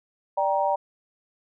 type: chord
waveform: sine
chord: G minor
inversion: second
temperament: just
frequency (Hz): 588 / 784 / 940.8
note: D5 / G5 / Bb5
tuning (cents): +2 / 0 / +16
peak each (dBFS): -25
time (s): 0.37-0.76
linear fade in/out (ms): 10
effects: none